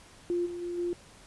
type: tone with level steps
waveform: sine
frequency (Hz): 349.2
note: F4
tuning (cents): 0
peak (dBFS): -26 / -35 / -32 / -28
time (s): 0.3-0.93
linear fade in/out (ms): 0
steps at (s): 0.45 / 0.61 / 0.77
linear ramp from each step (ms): 20
effects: pink hiss -54 dBFS RMS until 1.26 s + resampled to 24000 Hz